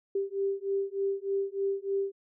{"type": "beating tone pair", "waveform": "sine", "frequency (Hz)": [392, 395.3], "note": ["G4", "G4"], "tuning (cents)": [0, 15], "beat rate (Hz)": 3.3, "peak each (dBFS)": -31, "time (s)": [0.15, 2.12], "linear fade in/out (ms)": 5, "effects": []}